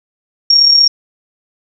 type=tone with amplitude modulation; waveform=sine; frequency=5550 Hz; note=F8; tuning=12 cents flat; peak=-3 dBFS; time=0.5-0.88 s; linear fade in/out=5 ms; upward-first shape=sine; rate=35.9 Hz; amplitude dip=50%; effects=none